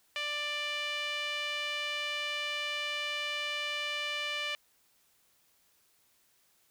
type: tone with band-pass filter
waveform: sawtooth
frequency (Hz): 590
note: D5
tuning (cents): +8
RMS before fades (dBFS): -35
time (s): 0.16-4.55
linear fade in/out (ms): 0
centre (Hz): 2700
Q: 2.6
effects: white hiss -69 dBFS RMS until 6.7 s

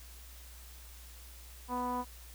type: tone with low-pass filter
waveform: sawtooth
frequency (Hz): 247.6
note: B3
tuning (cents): +5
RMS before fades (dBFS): -35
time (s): 1.68-2.05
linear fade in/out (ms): 50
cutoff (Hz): 1000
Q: 6.4
effects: added 60 Hz sine -50 dBFS peak until 2.34 s + white hiss -55 dBFS RMS until 2.34 s

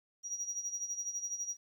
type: tone with tremolo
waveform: sine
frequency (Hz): 5750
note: F8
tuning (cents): +50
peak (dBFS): -32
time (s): 0.23-1.57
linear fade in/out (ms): 50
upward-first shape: sine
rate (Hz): 12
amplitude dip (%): 75
effects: tanh soft clip ceiling -30 dBFS + 12-bit

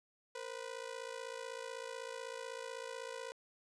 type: ring-modulated tone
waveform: sawtooth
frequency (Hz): 493.9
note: B4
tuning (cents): 0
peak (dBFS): -36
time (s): 0.35-3.32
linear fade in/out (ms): 0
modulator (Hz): 28
effects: resampled to 22050 Hz

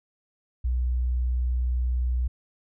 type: tone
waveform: sine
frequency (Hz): 61.74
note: B1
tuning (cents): 0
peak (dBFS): -22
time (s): 0.64-2.28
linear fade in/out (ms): 10
effects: none

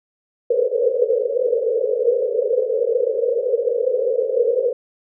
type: band-pass noise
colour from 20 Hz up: white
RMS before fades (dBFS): -19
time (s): 0.5-4.73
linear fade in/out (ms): 5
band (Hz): 450 to 520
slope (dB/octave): 96
effects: none

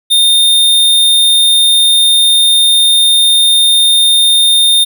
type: tone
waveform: square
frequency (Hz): 3638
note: A#7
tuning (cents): -43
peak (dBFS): -6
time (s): 0.1-4.85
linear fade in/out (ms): 20
effects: none

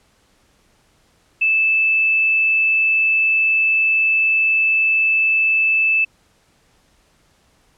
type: tone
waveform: sine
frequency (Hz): 2629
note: E7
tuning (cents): -5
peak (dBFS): -13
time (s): 1.41-6.05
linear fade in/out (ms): 10
effects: pink hiss -58 dBFS RMS until 7.77 s + low-pass 10000 Hz 12 dB/octave

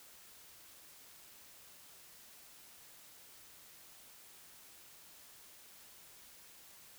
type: silence
effects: white hiss -58 dBFS RMS until 6.98 s

